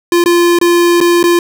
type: tone with dropouts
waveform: square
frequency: 346.2 Hz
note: F4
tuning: 15 cents flat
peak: -7 dBFS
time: 0.12-1.39 s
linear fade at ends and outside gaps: 2 ms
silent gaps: 0.24-0.259 / 0.588-0.613 / 1.004-1.011 / 1.229-1.239 s
effects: none